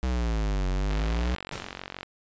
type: exponential two-way sweep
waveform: square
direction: down then up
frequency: 65.1 to 45.69 to 62.8 Hz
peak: -25 dBFS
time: 0.03-1.35 s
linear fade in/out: 0 ms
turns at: 0.69 s
type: click train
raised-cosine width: 0.3 ms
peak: -19 dBFS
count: 53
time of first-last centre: 0.91-2.031 s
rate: 46.4 Hz
type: noise with exponential decay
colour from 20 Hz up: pink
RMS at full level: -35 dBFS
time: 1.52-2.03 s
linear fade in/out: 0 ms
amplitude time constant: 110 ms
effects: resampled to 16000 Hz